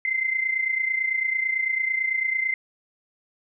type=tone pair together; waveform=sine; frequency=2071 / 2100 Hz; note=C7 / C7; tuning=-18 / +6 cents; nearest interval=unison; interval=24 cents; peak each=-23 / -28 dBFS; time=0.05-2.54 s; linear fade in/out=2 ms; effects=none